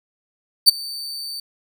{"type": "tone with ADSR envelope", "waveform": "40% pulse", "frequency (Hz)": 4571, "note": "D8", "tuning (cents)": -48, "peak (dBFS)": -3, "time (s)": [0.66, 1.4], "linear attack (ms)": 26, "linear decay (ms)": 15, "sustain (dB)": -24, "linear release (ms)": 3, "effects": []}